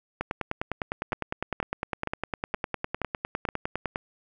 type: two click trains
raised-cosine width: 0.5 ms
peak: -13 / -13 dBFS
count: 6 / 38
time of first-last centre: 1.13-3.488 / 0.21-3.959 s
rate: 2.12 / 9.87 Hz
effects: none